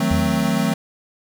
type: chord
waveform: square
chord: D# diminished seventh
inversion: none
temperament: equal with one note detuned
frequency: 158.65 / 185 / 220 / 261.6 Hz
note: D#3 / F#3 / A3 / C4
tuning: +34 / 0 / 0 / 0 cents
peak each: -25 / -23 / -22 / -25 dBFS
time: 0-0.74 s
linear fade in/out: 5 ms
type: tone with exponential decay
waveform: sine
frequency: 82.6 Hz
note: E2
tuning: 4 cents sharp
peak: -17 dBFS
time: 0.11-0.71 s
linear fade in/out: 0 ms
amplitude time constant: 130 ms
effects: none